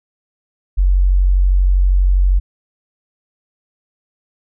sine tone, 46.25 Hz, F#1, in tune, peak -9 dBFS, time 0.77-2.4 s, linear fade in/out 20 ms, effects none

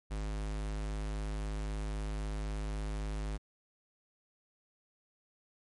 square tone, 51.91 Hz, G#1, in tune, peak -35 dBFS, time 0.1-3.38 s, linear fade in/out 20 ms, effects MP3 48 kbps

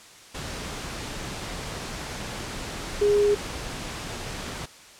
sine tone in noise, 411.3 Hz, G#4, 17 cents flat, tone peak -17 dBFS, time 3.01-3.35 s, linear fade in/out 10 ms, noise pink, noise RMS -34 dBFS, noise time 0.34-4.66 s, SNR +14 dB, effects white hiss -48 dBFS RMS until 4.99 s + low-pass 8000 Hz 12 dB/octave

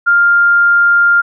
sine tone, 1400 Hz, F6, 4 cents sharp, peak -6 dBFS, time 0.06-1.22 s, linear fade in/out 20 ms, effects none

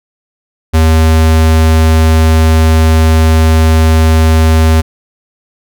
square tone, 80 Hz, D#2, 49 cents sharp, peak -5 dBFS, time 0.73-4.82 s, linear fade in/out 20 ms, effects none

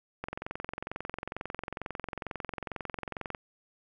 click train, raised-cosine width 0.5 ms, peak -20 dBFS, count 70, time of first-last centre 0.24-3.348 s, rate 22.2 Hz, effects none

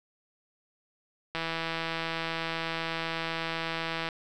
click train, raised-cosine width 0.3 ms, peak -16 dBFS, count 450, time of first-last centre 1.35-4.088 s, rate 164 Hz, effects none

